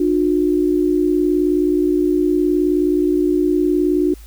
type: tone pair together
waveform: sine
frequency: 300 / 359.2 Hz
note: D4 / F4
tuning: +37 / +49 cents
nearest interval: minor third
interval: 312 cents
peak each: -16 dBFS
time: 0-4.14 s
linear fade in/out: 5 ms
effects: added 53 Hz sine -36 dBFS peak until 4.26 s + white hiss -48 dBFS RMS until 4.26 s